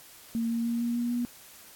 sine tone with pitch steps, 229.7 / 232 / 234.3 / 236.6 / 238.9 / 241.3 Hz, A#3 / A#3 / A#3 / A#3 / A#3 / B3, -25 / -8 / +9 / +26 / +43 / -40 cents, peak -26 dBFS, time 0.35-1.25 s, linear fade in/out 0 ms, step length 150 ms, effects white hiss -51 dBFS RMS until 1.75 s + AAC 64 kbps

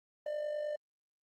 triangle tone with amplitude modulation, 598 Hz, D5, 31 cents sharp, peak -30 dBFS, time 0.26-0.76 s, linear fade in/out 5 ms, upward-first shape sine, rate 49.6 Hz, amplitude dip 50%, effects Opus 24 kbps

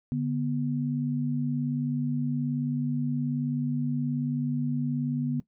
sine tone pair together, 145.4 / 244.2 Hz, D3 / B3, -17 / -19 cents, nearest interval major sixth, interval 898 cents, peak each -28 dBFS, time 0.12-5.4 s, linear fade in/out 0 ms, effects noise-tail reverb RT60 0.1 s tail -17 dB re dry

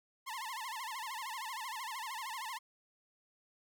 sawtooth tone with vibrato, 968 Hz, B5, 35 cents flat, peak -36 dBFS, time 0.26-2.59 s, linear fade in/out 20 ms, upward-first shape sine, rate 13 Hz, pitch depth 200 cents each way, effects none

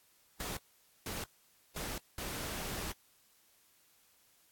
pink noise bursts at uneven times, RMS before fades -40 dBFS, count 4, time 0.4-0.57 / 1.06-1.24 / 1.76-1.98 / 2.18-2.92 s, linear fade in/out 2 ms, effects white hiss -68 dBFS RMS until 4.51 s + AAC 64 kbps

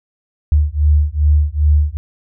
sine beating tone pair, 73.42 / 75.92 Hz, D2 / D#2, 0 / -42 cents, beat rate 2.5 Hz, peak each -13 dBFS, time 0.52-1.97 s, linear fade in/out 0 ms, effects none

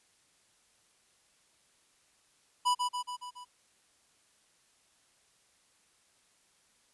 square tone with echo, 987.8 Hz, B5, in tune, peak -25 dBFS, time 2.65-2.75 s, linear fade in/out 20 ms, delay 140 ms, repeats 5, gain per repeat -4 dB, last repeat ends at 3.45 s, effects white hiss -68 dBFS RMS until 6.93 s + resampled to 24000 Hz

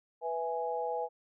sine chord, E major, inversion second, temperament equal, 493.9 / 659.3 / 830.6 Hz, B4 / E5 / G#5, 0 / 0 / 0 cents, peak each -35 / -38 / -35 dBFS, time 0.21-1.09 s, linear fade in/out 50 ms, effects none

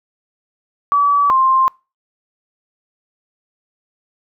sine tone pair in turn, 1146 / 1053 Hz, D6 / C6, -43 / +11 cents, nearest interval minor second, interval 146 cents, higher first, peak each -10 dBFS, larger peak neither, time 0.92-1.3 / 1.3-1.68 s, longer neither, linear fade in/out 0 ms, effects noise-tail reverb RT60 0.3 s tail -26 dB re dry

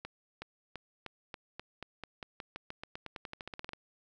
accelerating click train, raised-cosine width 0.3 ms, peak -25 dBFS, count 25, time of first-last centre 0.05-3.734 s, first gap 370 ms, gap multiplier 0.91, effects none

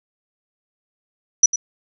sine tone with echo, 5900 Hz, F#8, 6 cents flat, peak -6 dBFS, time 1.43-1.46 s, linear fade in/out 5 ms, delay 100 ms, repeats 1, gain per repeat -13 dB, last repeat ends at 1.56 s, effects none

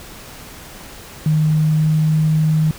sine tone with pitch glide, 154.7 to 156.14 Hz, D#3 to D#3, -10 to +6 cents, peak -12 dBFS, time 1.26-2.71 s, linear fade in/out 2 ms, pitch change +16 cents, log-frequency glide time 1.44-2.26 s, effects pink hiss -37 dBFS RMS until 2.78 s

